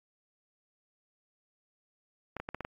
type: clicks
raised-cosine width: 0.5 ms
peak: -22 dBFS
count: 6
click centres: 2.367 / 2.4 / 2.489 / 2.546 / 2.607 / 2.649 s
effects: AAC 48 kbps